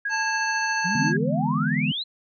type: tone with tremolo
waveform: sine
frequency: 1644 Hz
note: G#6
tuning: 18 cents flat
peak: -23 dBFS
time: 0.05-1.17 s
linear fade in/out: 5 ms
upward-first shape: sine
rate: 14 Hz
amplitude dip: 35%
type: harmonic tone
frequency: 881 Hz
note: A5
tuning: 2 cents sharp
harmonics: 1 / 3 / 5 / 7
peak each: -27 / -32 / -34 / -35 dBFS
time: 0.09-1.13 s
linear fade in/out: 50 ms
type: exponential sweep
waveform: sine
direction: up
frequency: 164.8 to 4186 Hz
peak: -26 dBFS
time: 0.84-2.04 s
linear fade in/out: 20 ms
type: chord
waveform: sine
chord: E dominant seventh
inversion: third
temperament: equal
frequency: 146.83 / 164.81 / 207.7 / 246.9 Hz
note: D3 / E3 / G#3 / B3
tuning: 0 / 0 / 0 / 0 cents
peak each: -27 dBFS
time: 0.95-1.92 s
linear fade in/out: 5 ms
effects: none